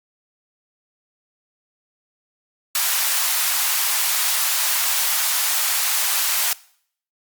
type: high-pass noise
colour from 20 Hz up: white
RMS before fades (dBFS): -20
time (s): 2.75-6.53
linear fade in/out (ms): 2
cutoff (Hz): 750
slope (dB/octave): 24
effects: noise-tail reverb RT60 0.6 s tail -21 dB re dry + Opus 48 kbps